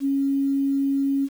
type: tone with quantisation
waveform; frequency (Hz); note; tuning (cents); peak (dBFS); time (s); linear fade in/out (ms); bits
sine; 275.6; C#4; -10; -19; 0-1.29; 50; 8
effects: none